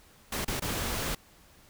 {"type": "noise with dropouts", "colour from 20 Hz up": "pink", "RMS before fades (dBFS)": -32, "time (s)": [0.32, 1.15], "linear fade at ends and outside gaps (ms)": 5, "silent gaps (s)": [[0.448, 0.478], [0.598, 0.62]], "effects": ["pink hiss -58 dBFS RMS until 1.69 s"]}